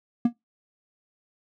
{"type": "tone with exponential decay", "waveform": "triangle", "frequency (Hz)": 237.7, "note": "A#3", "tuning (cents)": 34, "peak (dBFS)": -11, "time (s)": [0.25, 0.33], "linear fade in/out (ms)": 5, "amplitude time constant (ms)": 16, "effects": ["noise-tail reverb RT60 0.2 s tail -26 dB re dry"]}